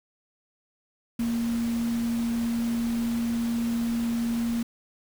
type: tone in noise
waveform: sine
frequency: 233.1 Hz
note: A#3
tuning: in tune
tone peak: -24 dBFS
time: 1.19-4.63 s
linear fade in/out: 5 ms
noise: pink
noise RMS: -40 dBFS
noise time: 1.19-4.63 s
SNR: +13 dB
effects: none